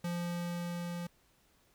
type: tone with level ramp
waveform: square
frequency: 173.5 Hz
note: F3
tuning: 11 cents flat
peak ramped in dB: -34 to -38 dBFS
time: 0.04-1.07 s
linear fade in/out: 5 ms
effects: pink hiss -69 dBFS RMS until 1.74 s